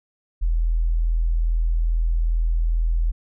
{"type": "tone", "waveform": "sine", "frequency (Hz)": 41.2, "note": "E1", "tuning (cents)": 0, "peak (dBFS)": -17, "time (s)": [0.41, 3.12], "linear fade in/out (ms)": 20, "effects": []}